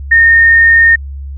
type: tone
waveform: sine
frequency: 1834 Hz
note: A#6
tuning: 29 cents flat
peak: -3 dBFS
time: 0.11-0.96 s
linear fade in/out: 10 ms
effects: added 69 Hz sine -21 dBFS peak until 1.37 s